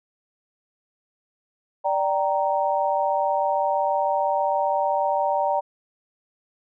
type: chord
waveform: sine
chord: G minor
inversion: second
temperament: equal with one note detuned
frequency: 587.3 / 776.8 / 932.3 Hz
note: D5 / G5 / Bb5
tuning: 0 / -16 / 0 cents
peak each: -24 dBFS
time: 1.84-5.61 s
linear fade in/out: 20 ms
effects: none